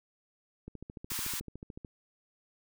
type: click train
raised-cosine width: 3 ms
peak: -30 dBFS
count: 17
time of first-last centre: 0.68-1.848 s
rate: 13.7 Hz
type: high-pass noise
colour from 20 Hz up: white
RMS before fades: -36 dBFS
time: 1.1-1.4 s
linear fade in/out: 5 ms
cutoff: 860 Hz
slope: 96 dB/octave
effects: none